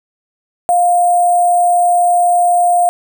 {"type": "tone with sample-and-hold", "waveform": "sine", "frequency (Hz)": 704, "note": "F5", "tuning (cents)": 14, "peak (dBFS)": -8, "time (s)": [0.69, 2.89], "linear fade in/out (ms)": 0, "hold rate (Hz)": 8820, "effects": []}